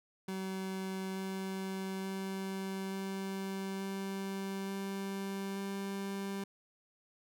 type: tone with pitch steps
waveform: 30% pulse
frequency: 190 / 191.1 / 192.21 / 193.32 / 194.44 / 195.57 / 196.7 Hz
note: F#3 / G3 / G3 / G3 / G3 / G3 / G3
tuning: +46 / -44 / -34 / -24 / -14 / -4 / +6 cents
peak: -34 dBFS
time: 0.28-6.44 s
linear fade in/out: 5 ms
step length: 880 ms
effects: none